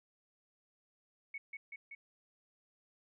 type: tone with echo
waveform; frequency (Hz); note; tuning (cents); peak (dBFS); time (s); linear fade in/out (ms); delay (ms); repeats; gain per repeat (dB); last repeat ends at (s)
sine; 2217; C#7; 0; -40; 1.34-1.38; 5; 190; 3; -2; 1.95
effects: none